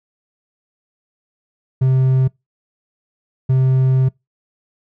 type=tone bursts at uneven times; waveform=triangle; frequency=130.81 Hz; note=C3; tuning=in tune; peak=-9 dBFS; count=2; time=1.81-2.28 / 3.49-4.09 s; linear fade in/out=10 ms; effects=noise-tail reverb RT60 0.2 s tail -25 dB re dry